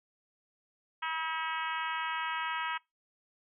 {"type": "harmonic tone with a mistuned harmonic", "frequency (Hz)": 321.4, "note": "E4", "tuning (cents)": -44, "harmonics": [3, 4, 5, 6, 7, 8, 9, 10], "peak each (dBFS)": [-36, -38, -40, -42, -43, -44, -45, -46], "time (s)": [1.02, 2.78], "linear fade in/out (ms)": 10, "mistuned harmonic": 7, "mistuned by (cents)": -19, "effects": ["noise-tail reverb RT60 0.2 s tail -24 dB re dry"]}